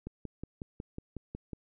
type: click train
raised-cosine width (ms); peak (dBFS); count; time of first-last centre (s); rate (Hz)
3; -26; 9; 0.07-1.533; 5.47
effects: none